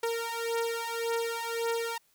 sawtooth beating tone pair, 461.2 / 463 Hz, A#4 / A#4, -19 / -12 cents, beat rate 1.8 Hz, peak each -29 dBFS, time 0.03-1.98 s, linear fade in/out 5 ms, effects white hiss -68 dBFS RMS until 2.14 s

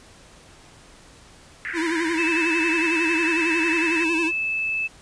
white band-pass noise, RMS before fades -30 dBFS, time 1.65-4.04 s, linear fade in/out 0 ms, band 1600 to 2100 Hz, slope 48 dB/octave
square tone with vibrato, 329.6 Hz, E4, in tune, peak -23 dBFS, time 1.73-4.32 s, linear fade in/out 50 ms, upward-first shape sine, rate 11 Hz, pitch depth 81 cents each way
sine tone, 2620 Hz, E7, 11 cents flat, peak -22 dBFS, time 2.17-4.88 s, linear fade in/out 20 ms
effects pink hiss -49 dBFS RMS until 5.01 s + resampled to 22050 Hz

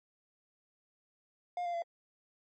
triangle tone with pitch steps, 709 / 694.8 / 680.9 Hz, F5 / F5 / F5, +26 / -9 / -44 cents, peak -31 dBFS, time 1.57-1.822 s, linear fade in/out 2 ms, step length 84 ms, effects MP3 32 kbps

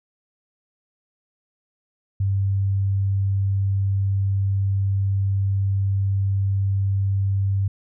sine tone, 98 Hz, G2, in tune, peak -18 dBFS, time 2.2-7.68 s, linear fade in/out 5 ms, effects none

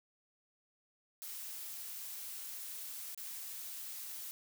blue noise with dropouts, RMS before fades -45 dBFS, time 1.22-4.31 s, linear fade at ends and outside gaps 0 ms, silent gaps 3.147-3.176 s, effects none

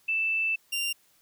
sine / sawtooth tone pair in turn, 2647 / 2782 Hz, E7 / F7, +7 / -7 cents, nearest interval minor second, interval 86 cents, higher second, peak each -24 dBFS, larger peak neither, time 0.08-0.56 / 0.72-0.93 s, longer first, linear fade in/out 10 ms, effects white hiss -64 dBFS RMS until 1.21 s

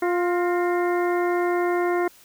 harmonic tone with a mistuned harmonic, 351.8 Hz, F4, 13 cents sharp, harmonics 1 / 2 / 3 / 4 / 5 / 6, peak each -21 / -27 / -31 / -33 / -35 / -37 dBFS, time 0.02-2.08 s, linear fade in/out 5 ms, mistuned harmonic 5, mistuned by +64 cents, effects white hiss -52 dBFS RMS until 2.24 s

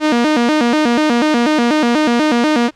sawtooth tone with vibrato, 270 Hz, C#4, 45 cents flat, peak -7 dBFS, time 0-2.71 s, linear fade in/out 50 ms, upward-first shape square, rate 4.1 Hz, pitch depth 220 cents each way, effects pink hiss -52 dBFS RMS until 2.75 s + low-pass 5000 Hz 12 dB/octave

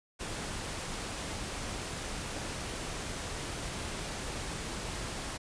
pink noise, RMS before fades -38 dBFS, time 0.19-5.38 s, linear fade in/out 20 ms, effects resampled to 22050 Hz

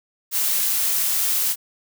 blue noise, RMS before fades -21 dBFS, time 0.31-1.56 s, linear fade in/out 50 ms, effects none

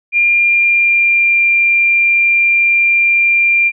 sine tone with pitch glide, 2400 to 2383 Hz, D7 to D7, +37 to +25 cents, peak -8 dBFS, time 0.12-3.72 s, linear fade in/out 50 ms, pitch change -12 cents, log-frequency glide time 0.36-1.42 s, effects none

